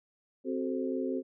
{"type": "harmonic tone with a mistuned harmonic", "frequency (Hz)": 87.31, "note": "F2", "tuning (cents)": 0, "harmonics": [3, 4, 5, 6], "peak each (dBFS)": [-33, -35, -37, -39], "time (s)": [0.44, 1.23], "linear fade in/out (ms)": 50, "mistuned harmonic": 4, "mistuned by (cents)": 110, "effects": []}